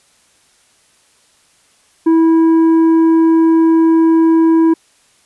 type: tone with tanh clipping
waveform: sine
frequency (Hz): 326.2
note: E4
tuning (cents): -18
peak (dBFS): -8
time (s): 2.06-4.74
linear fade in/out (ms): 10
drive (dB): 6
effects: white hiss -53 dBFS RMS until 5.25 s + resampled to 24000 Hz